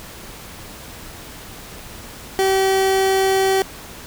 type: tone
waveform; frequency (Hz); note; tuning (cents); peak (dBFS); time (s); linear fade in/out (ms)
30% pulse; 384.3; G4; -34; -12; 2.39-3.62; 0
effects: pink hiss -37 dBFS RMS until 4.06 s